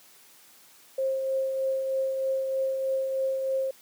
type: tone with tremolo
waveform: sine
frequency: 532 Hz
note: C5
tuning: 29 cents sharp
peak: -23 dBFS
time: 0.98-3.71 s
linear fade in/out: 5 ms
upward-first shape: triangle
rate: 3.2 Hz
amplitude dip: 40%
effects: white hiss -55 dBFS RMS until 3.81 s + high-pass 150 Hz 12 dB/octave